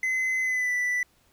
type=tone with pitch glide; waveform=triangle; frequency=2042 to 1977 Hz; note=C7 to B6; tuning=-43 to +1 cents; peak=-22 dBFS; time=0.03-1.03 s; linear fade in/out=2 ms; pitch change=-56 cents; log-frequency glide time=0.42-0.73 s; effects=pink hiss -64 dBFS RMS until 1.32 s